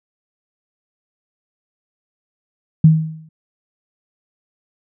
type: tone with exponential decay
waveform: sine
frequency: 158.4 Hz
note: D#3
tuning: 31 cents sharp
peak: -3 dBFS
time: 2.84-3.29 s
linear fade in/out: 5 ms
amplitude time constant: 96 ms
effects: none

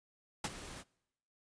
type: noise with ADSR envelope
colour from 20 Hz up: pink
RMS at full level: -34 dBFS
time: 0.44-0.84 s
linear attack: 4 ms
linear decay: 44 ms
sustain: -14 dB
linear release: 42 ms
effects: noise-tail reverb RT60 0.9 s tail -25 dB re dry + resampled to 22050 Hz

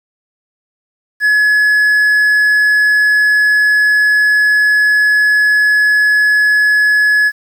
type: tone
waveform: triangle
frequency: 1697 Hz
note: G#6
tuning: 37 cents sharp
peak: -6 dBFS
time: 1.2-7.32 s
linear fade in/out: 50 ms
effects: 7-bit

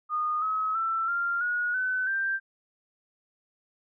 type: tone with pitch steps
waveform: sine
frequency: 1228 / 1280.1 / 1334.5 / 1391.2 / 1450.3 / 1511.8 / 1576 Hz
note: D#6 / D#6 / E6 / F6 / F#6 / F#6 / G6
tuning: -23 / +49 / +21 / -7 / -35 / +37 / +9 cents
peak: -25 dBFS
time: 0.09-2.4 s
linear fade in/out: 50 ms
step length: 330 ms
effects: none

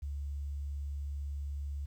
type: tone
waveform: sine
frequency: 71.1 Hz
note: C#2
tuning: 45 cents sharp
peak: -35 dBFS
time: 0.02-1.86 s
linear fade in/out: 10 ms
effects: 11-bit

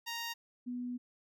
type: tone pair in turn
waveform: 10% pulse / sine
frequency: 932.3 / 246.1 Hz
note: A#5 / B3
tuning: 0 / -6 cents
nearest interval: octave + major seventh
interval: 2306 cents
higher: first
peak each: -29 / -36 dBFS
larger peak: first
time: 0.06-0.34 / 0.66-0.98 s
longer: second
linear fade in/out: 20 ms
effects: none

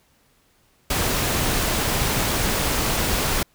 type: noise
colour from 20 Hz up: pink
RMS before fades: -22 dBFS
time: 0.9-3.43 s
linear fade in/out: 5 ms
effects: pink hiss -61 dBFS RMS until 3.54 s

